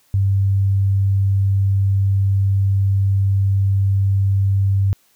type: tone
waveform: sine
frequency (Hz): 98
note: G2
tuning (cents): 0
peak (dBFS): -13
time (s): 0.14-4.93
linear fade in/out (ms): 0
effects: white hiss -58 dBFS RMS until 5.15 s